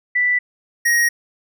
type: tone pair in turn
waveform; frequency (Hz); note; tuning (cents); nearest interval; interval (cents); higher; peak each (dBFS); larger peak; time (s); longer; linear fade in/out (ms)
sine / square; 1975.5 / 1882.3; B6 / A#6; 0 / +16; minor second; 84; first; -14; neither; 0.15-0.39 / 0.85-1.09; neither; 10
effects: none